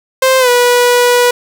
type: tone with pitch glide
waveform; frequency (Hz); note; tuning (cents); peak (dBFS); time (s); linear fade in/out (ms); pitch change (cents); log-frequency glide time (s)
sawtooth; 523.3 to 488.3; C5 to B4; 0 to -20; -3; 0.22-1.31; 5; -120; 0.39-0.49
effects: none